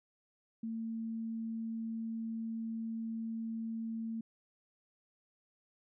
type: tone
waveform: sine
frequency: 225.6 Hz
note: A3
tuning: 44 cents sharp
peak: -36 dBFS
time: 0.63-4.21 s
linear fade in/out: 5 ms
effects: none